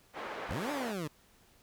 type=band-pass noise; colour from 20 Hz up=pink; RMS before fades=-41 dBFS; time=0.13-0.94 s; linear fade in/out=50 ms; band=480 to 1800 Hz; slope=12 dB/octave
type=linear two-way sweep; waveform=20% pulse; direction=up then down; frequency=43.92 to 302.5 to 140.7 Hz; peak=-30 dBFS; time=0.49-1.08 s; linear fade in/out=10 ms; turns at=0.71 s
effects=pink hiss -64 dBFS RMS until 1.62 s